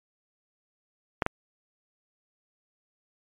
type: clicks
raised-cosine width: 0.5 ms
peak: -9 dBFS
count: 2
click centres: 1.222 / 1.264 s
effects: MP3 96 kbps